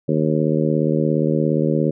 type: harmonic tone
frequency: 77.2 Hz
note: D#2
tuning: 13 cents flat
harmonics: 2 / 3 / 4 / 5 / 6 / 7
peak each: -20 / -22 / -23 / -24 / -25 / -25 dBFS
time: 0.08-1.91 s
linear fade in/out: 10 ms
effects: none